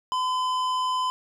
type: tone with tanh clipping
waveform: triangle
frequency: 1016 Hz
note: B5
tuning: 49 cents sharp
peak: -25 dBFS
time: 0.12-1.1 s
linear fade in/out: 0 ms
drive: 17 dB
effects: none